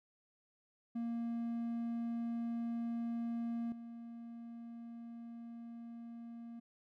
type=tone with level steps; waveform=triangle; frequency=233.1 Hz; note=A#3; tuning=in tune; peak=-34 / -44 dBFS; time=0.95-6.6 s; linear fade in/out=10 ms; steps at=3.72 s; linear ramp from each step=2 ms; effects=none